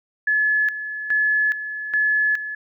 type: tone with tremolo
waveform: sine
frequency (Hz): 1713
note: A6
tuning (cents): -47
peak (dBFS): -16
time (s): 0.27-2.55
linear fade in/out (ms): 5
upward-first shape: square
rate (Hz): 1.2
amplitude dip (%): 70
effects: none